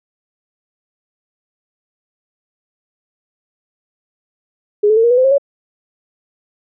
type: tone with pitch steps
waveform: sine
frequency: 415.3 / 433.4 / 452.4 / 472.1 / 492.7 / 514.3 / 536.7 / 560.2 Hz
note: G#4 / A4 / A4 / A#4 / B4 / C5 / C5 / C#5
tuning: 0 / -26 / +48 / +22 / -4 / -30 / +44 / +18 cents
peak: -8 dBFS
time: 4.83-5.382 s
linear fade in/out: 10 ms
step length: 69 ms
effects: none